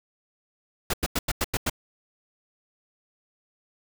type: noise bursts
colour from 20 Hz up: pink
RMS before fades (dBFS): -25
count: 7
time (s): 0.9-1.698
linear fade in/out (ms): 5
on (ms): 36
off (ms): 91
effects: none